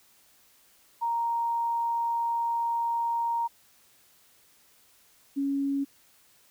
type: tone pair in turn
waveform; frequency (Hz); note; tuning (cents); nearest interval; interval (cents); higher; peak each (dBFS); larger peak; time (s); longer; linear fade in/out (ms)
sine; 932.3 / 277.8; A#5 / C#4; 0 / +4; octave + major sixth; 2096; first; -25; neither; 1.01-3.48 / 5.36-5.85; first; 20
effects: white hiss -61 dBFS RMS until 6.5 s